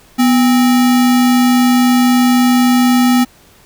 sine tone with sample-and-hold, 246.9 Hz, B3, in tune, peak -7 dBFS, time 0.18-3.25 s, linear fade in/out 20 ms, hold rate 1050 Hz, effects pink hiss -46 dBFS RMS until 3.65 s

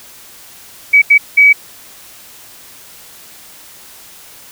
sine tone bursts at uneven times, 2275 Hz, C#7, 44 cents sharp, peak -3 dBFS, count 3, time 0.93-1.02 / 1.1-1.18 / 1.37-1.53 s, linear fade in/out 10 ms, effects white hiss -38 dBFS RMS until 4.51 s

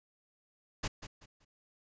pink noise with echo, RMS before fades -34 dBFS, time 0.83-0.88 s, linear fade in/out 10 ms, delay 190 ms, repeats 3, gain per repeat -11 dB, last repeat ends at 1.45 s, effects resampled to 16000 Hz

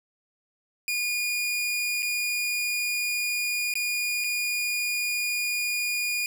sawtooth tone with dropouts, 2438 Hz, D#7, 36 cents flat, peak -22 dBFS, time 0.88-6.26 s, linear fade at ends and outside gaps 1 ms, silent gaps 2.023-2.028 / 3.739-3.754 / 4.24-4.243 s, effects none

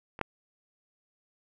clicks, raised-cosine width 0.5 ms, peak -27 / -13 dBFS, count 2, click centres 0.191 / 0.213 s, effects none

